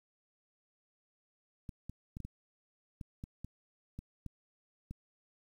clicks, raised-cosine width 5 ms, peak -30 dBFS, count 11, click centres 1.692 / 1.896 / 2.169 / 2.203 / 2.25 / 3.012 / 3.239 / 3.446 / 3.99 / 4.263 / 4.91 s, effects 10-bit

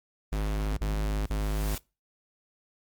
square tone bursts, 51.91 Hz, G#1, in tune, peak -27 dBFS, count 3, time 0.32-1.752 s, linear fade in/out 5 ms, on 450 ms, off 41 ms
white noise with exponential growth, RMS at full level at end -37 dBFS, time 0.95-1.78 s, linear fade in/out 2 ms, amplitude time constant 180 ms
effects noise-tail reverb RT60 0.3 s tail -25 dB re dry + Opus 24 kbps

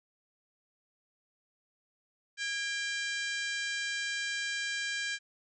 harmonic tone with a mistuned harmonic, 791 Hz, G5, 15 cents sharp, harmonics 2 / 3 / 4 / 5 / 6 / 7 / 8 / 9 / 10, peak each -35 / -39 / -41 / -43 / -45 / -46 / -47 / -48 / -49 dBFS, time 2.37-5.19 s, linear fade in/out 50 ms, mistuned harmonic 2, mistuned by +60 cents, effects none

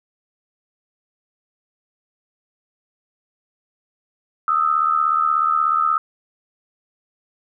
sine tone pair together, 1241.9 / 1318.5 Hz, D#6 / E6, -4 / 0 cents, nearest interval minor second, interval 104 cents, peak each -18 dBFS, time 4.48-5.98 s, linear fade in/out 2 ms, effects none

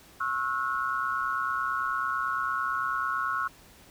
sine tone cluster, 1094 / 1314 / 1443 Hz, C#6 / E6 / F#6, -23 / -6 / -44 cents, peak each -31 dBFS, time 0.2-3.48 s, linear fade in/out 10 ms, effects pink hiss -54 dBFS RMS until 3.9 s

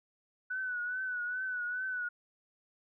sine tone with vibrato, 1488 Hz, F#6, 9 cents sharp, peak -33 dBFS, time 0.5-2.09 s, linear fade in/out 10 ms, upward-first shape triangle, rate 2.4 Hz, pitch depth 61 cents each way, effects none

